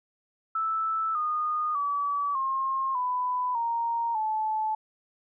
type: tone with pitch steps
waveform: sine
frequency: 1316 / 1227.9 / 1145.6 / 1068.9 / 997.3 / 930.6 / 868.2 Hz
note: E6 / D#6 / D6 / C6 / B5 / A#5 / A5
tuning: -3 / -23 / -43 / +37 / +17 / -3 / -23 cents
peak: -25 dBFS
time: 0.55-4.75 s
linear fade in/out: 5 ms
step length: 600 ms
effects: none